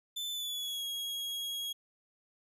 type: tone with pitch glide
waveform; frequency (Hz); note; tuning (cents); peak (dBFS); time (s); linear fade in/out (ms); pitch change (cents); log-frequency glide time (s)
40% pulse; 3520 to 3303; A7 to G#7; 0 to -10; -34; 0.16-1.73; 10; -110; 0.32-0.84
effects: none